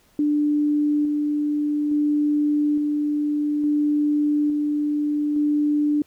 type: tone with tremolo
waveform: sine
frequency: 295.8 Hz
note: D4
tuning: 13 cents sharp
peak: -17 dBFS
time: 0.19-6.02 s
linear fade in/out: 2 ms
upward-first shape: square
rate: 0.58 Hz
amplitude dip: 25%
effects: pink hiss -59 dBFS RMS until 6.06 s